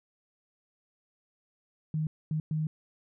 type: tone bursts at uneven times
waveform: sine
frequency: 155.56 Hz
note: D#3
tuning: in tune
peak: -27 dBFS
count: 3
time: 1.94-2.07 / 2.31-2.4 / 2.51-2.67 s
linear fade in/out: 2 ms
effects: none